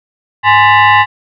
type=tone with frequency modulation; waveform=sine; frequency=101.7 Hz; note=G#2; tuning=36 cents flat; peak=-4 dBFS; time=0.43-1.06 s; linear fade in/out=50 ms; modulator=936 Hz; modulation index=2.2; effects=none